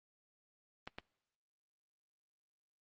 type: clicks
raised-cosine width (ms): 0.3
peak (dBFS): -27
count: 2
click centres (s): 0.875 / 0.985
effects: noise-tail reverb RT60 1.0 s tail -26 dB re dry + Opus 24 kbps